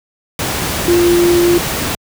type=tone in noise; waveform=sine; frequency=347.3 Hz; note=F4; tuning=10 cents flat; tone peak=-8 dBFS; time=0.88-1.58 s; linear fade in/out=2 ms; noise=pink; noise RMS=-18 dBFS; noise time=0.39-1.95 s; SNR=+7 dB; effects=high-pass 60 Hz 12 dB/octave